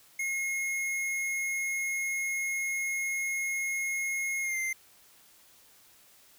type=tone with pitch glide; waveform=square; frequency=2158 to 2089 Hz; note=C#7 to C7; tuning=-47 to -3 cents; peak=-30 dBFS; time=0.19-4.73 s; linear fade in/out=5 ms; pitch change=-56 cents; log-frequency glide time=4.42-4.58 s; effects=white hiss -59 dBFS RMS until 6.38 s